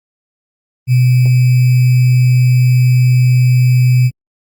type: tone with sample-and-hold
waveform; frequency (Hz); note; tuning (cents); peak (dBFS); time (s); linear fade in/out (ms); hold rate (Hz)
sine; 125.5; B2; +28; -6; 0.87-4.11; 50; 2450
effects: Opus 32 kbps